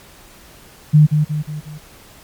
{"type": "tone with echo", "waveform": "sine", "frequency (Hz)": 151.4, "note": "D#3", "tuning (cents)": -47, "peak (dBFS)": -5, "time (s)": [0.93, 1.07], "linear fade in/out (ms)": 20, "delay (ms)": 180, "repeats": 4, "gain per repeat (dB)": -6, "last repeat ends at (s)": 1.79, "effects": ["pink hiss -44 dBFS RMS until 2.23 s", "MP3 96 kbps"]}